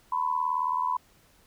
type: tone with amplitude modulation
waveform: sine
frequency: 1000 Hz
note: B5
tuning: 21 cents sharp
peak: -21 dBFS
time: 0.12-0.97 s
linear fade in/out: 5 ms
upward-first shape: sine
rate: 78.6 Hz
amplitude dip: 80%
effects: pink hiss -61 dBFS RMS until 1.46 s